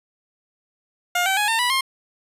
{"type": "tone with pitch steps", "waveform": "15% pulse", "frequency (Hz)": [710, 769.8, 834.6, 904.9, 981.2, 1063.8], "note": ["F5", "G5", "G#5", "A5", "B5", "C6"], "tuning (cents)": [28, -32, 8, 48, -12, 28], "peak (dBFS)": -12, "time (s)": [1.15, 1.81], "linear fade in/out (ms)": 5, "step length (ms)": 110, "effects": ["resampled to 32000 Hz"]}